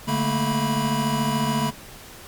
square tone cluster, 144 / 217 / 231 / 981 Hz, D3 / A3 / A#3 / B5, -34 / -24 / -16 / -12 cents, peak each -27 dBFS, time 0.07-1.71 s, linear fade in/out 20 ms, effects pink hiss -42 dBFS RMS until 2.27 s + MP3 96 kbps

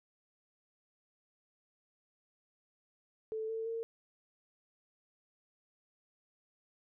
sine tone with pitch steps, 439.4 / 447.6 / 455.9 Hz, A4 / A4 / A#4, -2 / +30 / -39 cents, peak -35 dBFS, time 3.32-3.83 s, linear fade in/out 0 ms, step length 170 ms, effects none

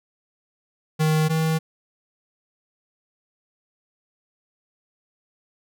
square tone pair in turn, 156.1 / 159.66 Hz, D#3 / D#3, +6 / +45 cents, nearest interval unison, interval 39 cents, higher second, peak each -18 / -20 dBFS, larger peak first, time 0.99-1.29 / 1.29-1.59 s, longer neither, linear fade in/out 20 ms, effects none

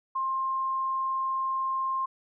sine tone, 1059 Hz, C6, 21 cents sharp, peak -26 dBFS, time 0.15-2.06 s, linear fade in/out 10 ms, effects none

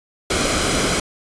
pink noise with comb filter, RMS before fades -19 dBFS, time 0.3-1 s, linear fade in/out 5 ms, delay 1.1 ms, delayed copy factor -0.5, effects resampled to 22050 Hz

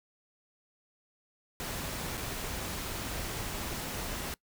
pink noise with dropouts, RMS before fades -37 dBFS, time 1.6-4.34 s, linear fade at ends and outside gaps 0 ms, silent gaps 2.172-2.177 s, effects noise-tail reverb RT60 0.1 s tail -22 dB re dry

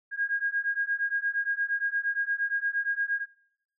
sine beating tone pair, 1626 / 1634.6 Hz, G#6 / G#6, -37 / -28 cents, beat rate 8.6 Hz, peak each -29 dBFS, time 0.11-3.26 s, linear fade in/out 50 ms, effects noise-tail reverb RT60 0.7 s tail -22 dB re dry

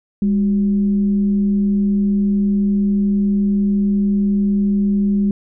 sine tone with frequency modulation, 202.1 Hz, G#3, 47 cents flat, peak -13 dBFS, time 0.22-5.31 s, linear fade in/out 2 ms, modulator 169 Hz, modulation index 0.24, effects none

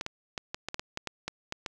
clicks, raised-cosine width 0.2 ms, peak -16 dBFS, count 12, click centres 0.011 / 0.064 / 0.378 / 0.545 / 0.686 / 0.744 / 0.795 / 0.974 / 1.073 / 1.28 / 1.524 / 1.662 s, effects none

